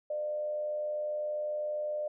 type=tone with frequency modulation; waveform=sine; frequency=600 Hz; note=D5; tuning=37 cents sharp; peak=-31 dBFS; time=0.1-2.08 s; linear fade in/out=5 ms; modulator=87.6 Hz; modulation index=0.24; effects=none